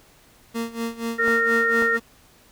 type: tone with tremolo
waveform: 30% pulse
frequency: 230.5 Hz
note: A#3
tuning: 19 cents flat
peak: -21 dBFS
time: 0.54-2 s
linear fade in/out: 20 ms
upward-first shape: sine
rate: 4.2 Hz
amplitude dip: 85%
type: harmonic tone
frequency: 461 Hz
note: A#4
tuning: 19 cents flat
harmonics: 1 / 3 / 4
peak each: -26 / -24 / -20 dBFS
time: 1.18-1.98 s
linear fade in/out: 20 ms
type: clicks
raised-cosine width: 1 ms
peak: -18 dBFS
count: 2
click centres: 1.28 / 1.823 s
effects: pink hiss -54 dBFS RMS until 2.51 s